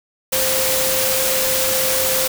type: tone in noise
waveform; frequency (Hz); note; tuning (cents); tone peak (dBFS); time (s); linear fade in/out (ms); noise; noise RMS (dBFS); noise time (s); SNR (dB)
sine; 523.3; C5; 0; -22; 0.32-2.28; 10; white; -19; 0.32-2.28; -6
effects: none